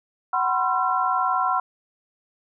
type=tone cluster; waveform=sine; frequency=747 / 1000 / 1060 / 1357 Hz; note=F#5 / B5 / C6 / E6; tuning=+16 / +21 / +22 / +50 cents; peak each=-25 dBFS; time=0.33-1.6 s; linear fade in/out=5 ms; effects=none